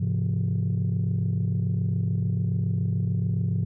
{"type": "chord", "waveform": "sine", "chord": "F minor", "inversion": "first", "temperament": "equal with one note detuned", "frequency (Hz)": [103.83, 130.81, 172.11], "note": ["Ab2", "C3", "F3"], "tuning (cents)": [0, 0, -25], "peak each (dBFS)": [-24, -26, -26], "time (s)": [0, 3.65], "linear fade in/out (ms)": 10, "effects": ["tanh soft clip ceiling -18 dBFS"]}